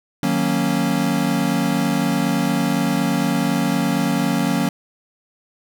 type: chord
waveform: square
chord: D# minor seventh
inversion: none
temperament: equal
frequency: 155.56 / 185 / 233.1 / 277.2 Hz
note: D#3 / F#3 / A#3 / C#4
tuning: 0 / 0 / 0 / 0 cents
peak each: -26 / -23 / -23 / -23 dBFS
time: 0.23-4.69 s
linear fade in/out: 2 ms
effects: none